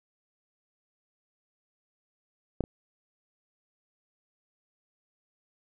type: clicks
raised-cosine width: 2 ms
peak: -13 / -23 dBFS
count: 2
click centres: 2.607 / 2.639 s
effects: none